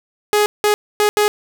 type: tone bursts at uneven times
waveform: sawtooth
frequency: 417.8 Hz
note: G#4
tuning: 10 cents sharp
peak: -8 dBFS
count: 4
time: 0.33-0.46 / 0.64-0.74 / 1-1.09 / 1.17-1.28 s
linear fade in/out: 0 ms
effects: none